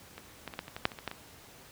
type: clicks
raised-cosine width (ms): 0.3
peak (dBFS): -27 / -22 / -26 / -18 / -27 / -22 / -8 / -27 / -26 / -17 / -23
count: 11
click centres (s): 0.18 / 0.477 / 0.538 / 0.591 / 0.681 / 0.765 / 0.854 / 0.918 / 0.988 / 1.077 / 1.114
effects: pink hiss -53 dBFS RMS until 1.71 s + high-pass 60 Hz 12 dB/octave